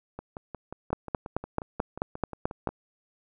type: two click trains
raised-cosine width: 1 ms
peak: -23 / -12 dBFS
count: 15 / 9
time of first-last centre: 0.19-2.69 / 0.93-2.673 s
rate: 5.6 / 4.59 Hz
effects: none

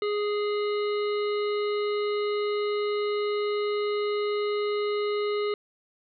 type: harmonic tone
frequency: 415.3 Hz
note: G#4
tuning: in tune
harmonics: 1 / 3 / 5 / 7 / 9 / 10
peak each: -25 / -35 / -39 / -42 / -44 / -45 dBFS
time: 0.02-5.54 s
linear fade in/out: 2 ms
effects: none

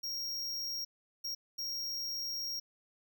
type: tone bursts at uneven times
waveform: square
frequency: 5588 Hz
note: F8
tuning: in tune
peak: -36 dBFS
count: 3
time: 0.03-0.85 / 1.24-1.35 / 1.58-2.6 s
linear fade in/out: 10 ms
effects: none

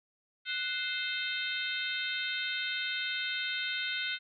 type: harmonic tone with a mistuned harmonic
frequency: 523.3 Hz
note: C5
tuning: in tune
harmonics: 3 / 4 / 5 / 6 / 7 / 8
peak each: -37 / -38 / -40 / -40 / -38 / -44 dBFS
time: 0.45-4.19 s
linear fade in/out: 50 ms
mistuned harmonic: 3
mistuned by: -95 cents
effects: none

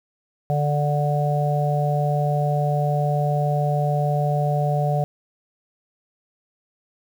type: harmonic tone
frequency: 146.83 Hz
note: D3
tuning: in tune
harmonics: 1 / 3 / 4 / 5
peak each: -20 / -31 / -26 / -25 dBFS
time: 0.5-5.04 s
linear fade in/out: 0 ms
effects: 8-bit

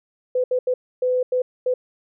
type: tone bursts at uneven times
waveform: sine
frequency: 504 Hz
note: B4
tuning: 35 cents sharp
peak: -17 dBFS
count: 6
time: 0.35-0.44 / 0.51-0.59 / 0.67-0.74 / 1.02-1.23 / 1.32-1.42 / 1.66-1.74 s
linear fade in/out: 5 ms
effects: none

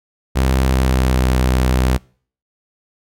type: tone with pitch glide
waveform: sawtooth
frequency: 65.41 to 63.55 Hz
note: C2 to C2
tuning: 0 to -50 cents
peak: -9 dBFS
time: 0.35-1.98 s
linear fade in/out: 20 ms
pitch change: -50 cents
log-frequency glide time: 0.59-1.24 s
effects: noise-tail reverb RT60 0.5 s tail -26 dB re dry

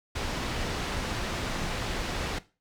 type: low-pass noise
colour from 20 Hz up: pink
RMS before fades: -32 dBFS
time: 0.15-2.39 s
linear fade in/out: 10 ms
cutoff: 5200 Hz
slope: 12 dB/octave
effects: noise-tail reverb RT60 0.3 s tail -17 dB re dry

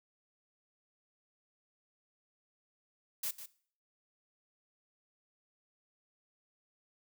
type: noise with echo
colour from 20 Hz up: blue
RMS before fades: -36 dBFS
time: 3.23-3.31 s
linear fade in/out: 5 ms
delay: 150 ms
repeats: 1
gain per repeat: -11 dB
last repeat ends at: 3.46 s
effects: noise-tail reverb RT60 0.5 s tail -18 dB re dry

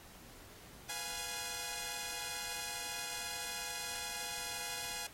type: chord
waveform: 5% pulse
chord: F diminished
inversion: second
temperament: equal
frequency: 493.9 / 698.5 / 830.6 Hz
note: Cb5 / F5 / Ab5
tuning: 0 / 0 / 0 cents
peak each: -35 / -34 / -29 dBFS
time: 0.89-5.07 s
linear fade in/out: 5 ms
effects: pink hiss -56 dBFS RMS until 5.13 s + AAC 48 kbps

